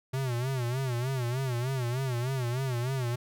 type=tone with vibrato; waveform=square; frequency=126.6 Hz; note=B2; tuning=43 cents sharp; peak=-29 dBFS; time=0.13-3.16 s; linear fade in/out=10 ms; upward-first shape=sine; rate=3.3 Hz; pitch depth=120 cents each way; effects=none